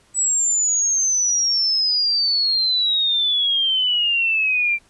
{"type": "exponential sweep", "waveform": "sine", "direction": "down", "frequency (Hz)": [7902, 2349], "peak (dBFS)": -16, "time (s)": [0.14, 4.79], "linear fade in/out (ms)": 50, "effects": ["pink hiss -56 dBFS RMS until 4.89 s", "resampled to 24000 Hz"]}